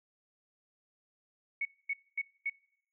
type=tone bursts; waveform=sine; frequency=2217 Hz; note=C#7; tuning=in tune; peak=-30 dBFS; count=4; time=1.61-2.498 s; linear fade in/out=5 ms; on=42 ms; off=240 ms; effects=noise-tail reverb RT60 0.7 s tail -25 dB re dry